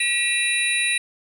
sine tone cluster, 1936 / 2413 / 2675 / 3906 / 9640 Hz, B6 / D7 / E7 / B7 / D9, -35 / +46 / +25 / -20 / +44 cents, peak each -25 dBFS, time 0-0.98 s, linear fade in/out 5 ms, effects tanh soft clip ceiling -9 dBFS + 8-bit

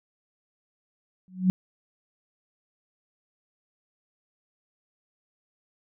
sine tone with exponential growth, 185 Hz, F#3, in tune, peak -14 dBFS, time 1.28-1.5 s, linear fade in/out 0 ms, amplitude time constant 47 ms, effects none

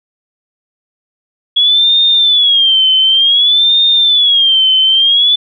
sine tone with vibrato, 3343 Hz, G#7, 11 cents sharp, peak -6 dBFS, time 1.56-5.36 s, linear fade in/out 10 ms, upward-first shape sine, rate 0.55 Hz, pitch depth 150 cents each way, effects none

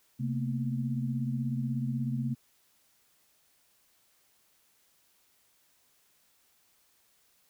sine tone cluster, 132.9 / 225.5 / 241.9 Hz, C3 / A3 / B3, +27 / +43 / -36 cents, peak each -31 / -34 / -37 dBFS, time 0.19-2.35 s, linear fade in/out 20 ms, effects white hiss -68 dBFS RMS until 7.49 s

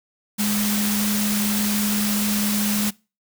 sine tone in noise, 207.7 Hz, G#3, in tune, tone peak -21 dBFS, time 0.38-2.91 s, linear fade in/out 20 ms, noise white, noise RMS -25 dBFS, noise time 0.38-2.91 s, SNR +1 dB, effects noise-tail reverb RT60 0.3 s tail -23 dB re dry

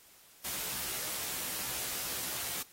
white noise with comb filter, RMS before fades -37 dBFS, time 0.44-2.63 s, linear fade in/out 10 ms, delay 16 ms, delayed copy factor +0.9, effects white hiss -59 dBFS RMS until 2.72 s + AAC 48 kbps

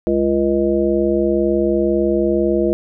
harmonic tone with a mistuned harmonic, 69 Hz, C#2, 7 cents flat, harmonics 1 / 3 / 5 / 7 / 9, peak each -28 / -21 / -16 / -21 / -22 dBFS, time 0.07-2.73 s, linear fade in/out 0 ms, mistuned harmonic 1, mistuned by -20 cents, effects none

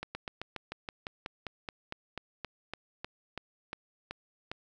slowing click train, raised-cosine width 0.3 ms, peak -21 dBFS, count 20, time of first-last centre 0.03-4.515 s, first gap 120 ms, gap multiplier 1.07, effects none

